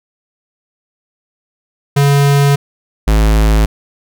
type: tone pair in turn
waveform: square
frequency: 141.4 / 53.61 Hz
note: C#3 / A1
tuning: +35 / -44 cents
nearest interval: octave + perfect fourth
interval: 1679 cents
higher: first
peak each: -8 dBFS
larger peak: neither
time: 1.96-2.56 / 3.07-3.66 s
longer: first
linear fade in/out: 10 ms
effects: none